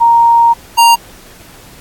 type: tone pair in turn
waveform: sine / square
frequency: 932.3 / 932.3 Hz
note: A#5 / A#5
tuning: 0 / 0 cents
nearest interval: unison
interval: 0 cents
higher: neither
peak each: -4 dBFS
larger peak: neither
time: 0-0.54 / 0.77-0.96 s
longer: first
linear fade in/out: 20 ms
effects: pink hiss -38 dBFS RMS until 1.8 s + AAC 64 kbps